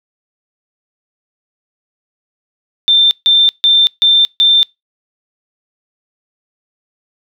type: tone bursts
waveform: sine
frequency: 3576 Hz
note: A7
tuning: 27 cents sharp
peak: -6 dBFS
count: 5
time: 2.88-4.63 s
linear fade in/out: 0 ms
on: 230 ms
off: 150 ms
effects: noise-tail reverb RT60 0.2 s tail -25 dB re dry